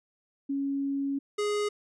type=tone pair in turn; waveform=sine / square; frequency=277.2 / 415.3 Hz; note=C#4 / G#4; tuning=0 / 0 cents; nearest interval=perfect fifth; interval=700 cents; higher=second; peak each=-27 dBFS; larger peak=neither; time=0.49-1.19 / 1.38-1.69 s; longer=first; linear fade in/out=10 ms; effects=resampled to 22050 Hz